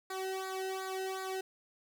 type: tone with flanger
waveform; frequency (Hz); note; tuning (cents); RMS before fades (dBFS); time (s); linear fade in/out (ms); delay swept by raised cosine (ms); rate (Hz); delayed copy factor
sawtooth; 379.6; F#4; +44; -38; 0.1-1.41; 5; 0.34 to 0.9; 2.7; -1
effects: 12-bit